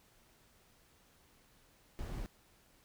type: noise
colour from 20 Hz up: brown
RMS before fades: -41 dBFS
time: 1.99-2.26 s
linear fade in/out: 0 ms
effects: pink hiss -67 dBFS RMS until 2.84 s